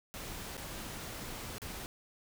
pink noise with dropouts, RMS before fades -43 dBFS, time 0.14-1.86 s, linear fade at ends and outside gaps 0 ms, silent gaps 0.569-0.577 / 1.582-1.618 s, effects none

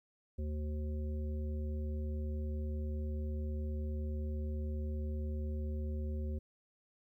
harmonic tone, 75.4 Hz, D2, 46 cents sharp, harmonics 1 / 3 / 5 / 7, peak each -35 / -45 / -49 / -52 dBFS, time 0.38-6.39 s, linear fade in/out 10 ms, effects 13-bit

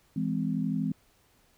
sine chord, E augmented, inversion none, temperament just, 164.81 / 206 / 257.5 Hz, E3 / G#3 / B#3, 0 / -14 / -28 cents, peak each -31 dBFS, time 0.16-0.92 s, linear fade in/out 5 ms, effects pink hiss -65 dBFS RMS until 1.57 s

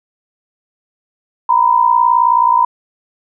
sine tone pair together, 944 / 1003 Hz, A#5 / B5, +22 / +26 cents, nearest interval minor second, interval 104 cents, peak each -11 dBFS, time 1.49-2.65 s, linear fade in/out 5 ms, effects none

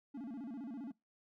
triangle tone with vibrato, 253.9 Hz, B3, 48 cents sharp, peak -40 dBFS, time 0.14-0.92 s, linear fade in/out 10 ms, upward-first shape square, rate 15 Hz, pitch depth 190 cents each way, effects noise-tail reverb RT60 0.2 s tail -23 dB re dry

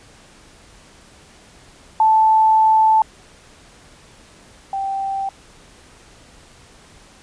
sine tone pair in turn, 877 / 781.3 Hz, A5 / G5, -6 / -6 cents, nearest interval major second, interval 200 cents, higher first, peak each -10 / -20 dBFS, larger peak first, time 2-3.02 / 4.73-5.29 s, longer first, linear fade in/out 2 ms, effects pink hiss -47 dBFS RMS until 7.22 s + resampled to 22050 Hz

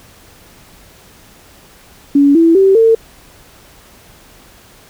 sine tone with pitch steps, 283 / 330.8 / 386.6 / 451.8 Hz, C#4 / E4 / G4 / A4, +36 / +6 / -24 / +46 cents, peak -5 dBFS, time 2.15-2.95 s, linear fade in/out 5 ms, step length 200 ms, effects pink hiss -43 dBFS RMS until 4.89 s

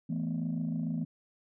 sine chord, E suspended fourth, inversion none, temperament equal, 164.81 / 220 / 246.9 Hz, E3 / A3 / B3, 0 / 0 / 0 cents, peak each -32 / -35 / -34 dBFS, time 0.09-1.05 s, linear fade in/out 10 ms, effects tanh soft clip ceiling -25 dBFS

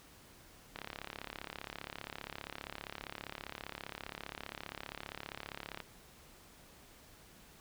click train, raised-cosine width 0.3 ms, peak -25 dBFS, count 178, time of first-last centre 0.76-5.803 s, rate 35.1 Hz, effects pink hiss -59 dBFS RMS until 7.6 s

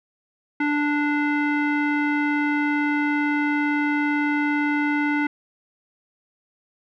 square tone with low-pass filter, 293.7 Hz, D4, in tune, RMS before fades -22 dBFS, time 0.6-5.27 s, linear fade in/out 5 ms, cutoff 1900 Hz, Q 4.4, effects none

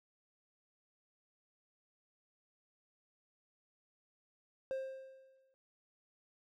triangle tone with exponential decay, 530 Hz, C5, 22 cents sharp, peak -32 dBFS, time 4.71-5.54 s, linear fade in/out 0 ms, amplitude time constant 180 ms, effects none

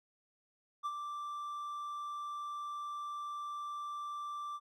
triangle tone with ADSR envelope, 1174.7 Hz, D6, in tune, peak -31 dBFS, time 0.83-4.6 s, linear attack 28 ms, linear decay 48 ms, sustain -6 dB, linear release 45 ms, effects none

